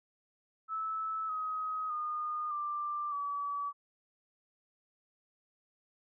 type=tone with pitch steps; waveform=sine; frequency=1306 / 1263.7 / 1222.8 / 1183.2 / 1144.8 Hz; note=E6 / D#6 / D#6 / D6 / D6; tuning=-17 / +26 / -30 / +13 / -45 cents; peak=-33 dBFS; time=0.68-3.73 s; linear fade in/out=50 ms; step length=610 ms; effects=none